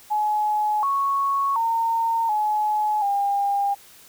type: tone with pitch steps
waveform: sine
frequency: 846 / 1107 / 914 / 848 / 803 Hz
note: G#5 / C#6 / A#5 / G#5 / G5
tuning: +32 / -3 / -34 / +36 / +41 cents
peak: -19 dBFS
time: 0.1-3.75 s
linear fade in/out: 20 ms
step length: 730 ms
effects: white hiss -49 dBFS RMS until 4.08 s